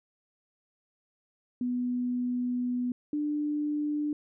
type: tone pair in turn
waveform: sine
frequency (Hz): 246.9 / 296.9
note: B3 / D4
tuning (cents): 0 / +19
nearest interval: minor third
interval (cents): 319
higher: second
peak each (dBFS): -27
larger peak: neither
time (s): 1.61-2.92 / 3.13-4.13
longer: first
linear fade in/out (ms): 2
effects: none